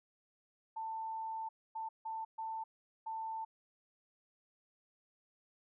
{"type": "tone bursts at uneven times", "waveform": "sine", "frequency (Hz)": 890, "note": "A5", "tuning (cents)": 20, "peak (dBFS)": -38, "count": 5, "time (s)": [[0.76, 1.49], [1.75, 1.89], [2.05, 2.25], [2.38, 2.64], [3.06, 3.45]], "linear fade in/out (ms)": 10, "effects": []}